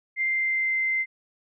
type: tone with pitch glide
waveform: sine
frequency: 2094 to 2078 Hz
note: C7 to C7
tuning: +1 to -12 cents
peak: -22 dBFS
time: 0.16-1.06 s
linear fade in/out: 50 ms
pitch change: -13 cents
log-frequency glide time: 0.27-0.76 s
effects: none